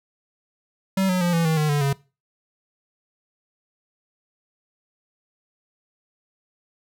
square tone with pitch steps, 191.6 / 183.05 / 174.89 / 167.09 / 159.63 / 152.51 / 145.71 / 139.21 Hz, G3 / F#3 / F3 / E3 / D#3 / D#3 / D3 / C#3, -39 / -18 / +3 / +24 / +45 / -34 / -13 / +8 cents, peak -19 dBFS, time 0.97-1.93 s, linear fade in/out 5 ms, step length 120 ms, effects noise-tail reverb RT60 0.3 s tail -21 dB re dry

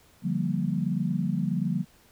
sine chord, G minor seventh, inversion second, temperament equal, 146.83 / 174.61 / 196 / 233.1 Hz, D3 / F3 / G3 / Bb3, 0 / 0 / 0 / 0 cents, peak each -31 / -28 / -30 / -32 dBFS, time 0.22-1.85 s, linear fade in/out 50 ms, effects pink hiss -59 dBFS RMS until 2.11 s

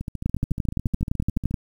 two click trains, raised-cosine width 5 ms, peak -10 / -17 dBFS, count 16 / 22, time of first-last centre 0.26-1.542 / 0.01-1.51 s, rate 11.7 / 14 Hz, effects 8-bit

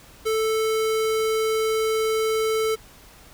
square tone, 440 Hz, A4, in tune, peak -21 dBFS, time 0.25-2.76 s, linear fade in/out 20 ms, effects added 50 Hz sine -55 dBFS peak until 3.33 s + pink hiss -49 dBFS RMS until 3.33 s

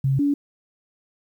sine tone pair in turn, 135.3 / 285.6 Hz, C#3 / D4, -42 / -48 cents, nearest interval octave + minor second, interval 1294 cents, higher second, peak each -17 dBFS, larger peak neither, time 0.04-0.19 / 0.19-0.34 s, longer neither, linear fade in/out 5 ms, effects 9-bit

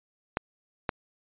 clicks, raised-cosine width 0.5 ms, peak -11 dBFS, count 2, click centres 0.371 / 0.892 s, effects resampled to 8000 Hz

